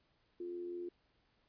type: tone with amplitude modulation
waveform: sine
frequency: 350.7 Hz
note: F4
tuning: 7 cents sharp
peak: -38 dBFS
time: 0.4-0.89 s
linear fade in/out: 5 ms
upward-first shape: sine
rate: 85.2 Hz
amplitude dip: 45%
effects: pink hiss -75 dBFS RMS until 1.48 s + resampled to 11025 Hz